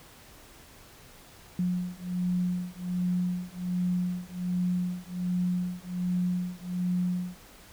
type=beating tone pair; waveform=sine; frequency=178.9 / 180.2 Hz; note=F3 / F#3; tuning=+42 / -45 cents; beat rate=1.3 Hz; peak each=-30 dBFS; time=1.59-7.37 s; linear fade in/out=2 ms; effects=pink hiss -52 dBFS RMS until 7.72 s